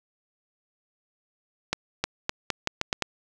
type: accelerating click train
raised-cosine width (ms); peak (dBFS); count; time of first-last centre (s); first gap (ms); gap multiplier
0.2; -7; 8; 1.73-3.023; 310; 0.82
effects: none